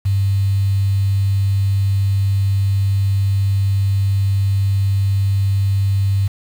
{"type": "tone with quantisation", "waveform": "sine", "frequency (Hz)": 98.3, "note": "G2", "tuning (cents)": 5, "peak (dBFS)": -13, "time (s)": [0.05, 6.28], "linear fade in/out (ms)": 10, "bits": 6, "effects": []}